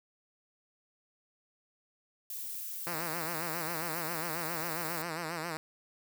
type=noise; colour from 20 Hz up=violet; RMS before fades=-40 dBFS; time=2.3-5.02 s; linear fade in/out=2 ms
type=tone with vibrato; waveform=5% pulse; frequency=164.81 Hz; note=E3; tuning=in tune; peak=-24 dBFS; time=2.87-5.57 s; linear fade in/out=0 ms; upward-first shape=sine; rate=7.4 Hz; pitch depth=110 cents each way
effects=none